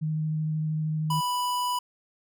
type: tone with vibrato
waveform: sine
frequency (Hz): 155.56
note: D#3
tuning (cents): 0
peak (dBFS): -25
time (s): 0.01-1.21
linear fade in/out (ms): 20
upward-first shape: square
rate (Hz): 13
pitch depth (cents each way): 8
type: tone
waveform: square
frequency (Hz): 987.8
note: B5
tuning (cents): 0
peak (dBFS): -26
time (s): 1.1-1.79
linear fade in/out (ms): 5
effects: none